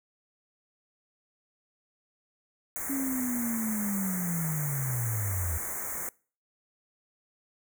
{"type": "band-stop noise", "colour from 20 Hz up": "white", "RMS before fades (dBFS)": -35, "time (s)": [2.76, 6.09], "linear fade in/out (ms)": 0, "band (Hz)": [2200, 6200], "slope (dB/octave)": 96}
{"type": "linear sweep", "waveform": "sine", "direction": "down", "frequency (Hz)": [277.2, 77.78], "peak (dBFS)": -29, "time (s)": [2.89, 5.58], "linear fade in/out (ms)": 10}
{"effects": ["noise-tail reverb RT60 0.4 s tail -24 dB re dry"]}